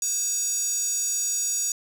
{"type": "tone with high-pass filter", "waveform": "square", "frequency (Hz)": 521, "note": "C5", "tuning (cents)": -7, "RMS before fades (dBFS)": -26, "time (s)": [0.02, 1.72], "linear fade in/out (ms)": 2, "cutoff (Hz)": 6800, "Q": 7.9, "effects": []}